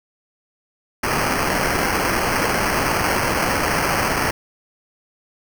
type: noise with sample-and-hold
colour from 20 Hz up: violet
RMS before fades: -20 dBFS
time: 1.03-4.31 s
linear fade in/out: 5 ms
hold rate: 3675 Hz
effects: none